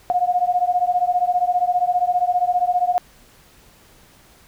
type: beating tone pair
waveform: sine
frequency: 711 / 726 Hz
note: F5 / F#5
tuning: +31 / -33 cents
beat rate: 15 Hz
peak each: -19 dBFS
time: 0.1-2.98 s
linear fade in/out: 0 ms
effects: pink hiss -51 dBFS RMS until 4.47 s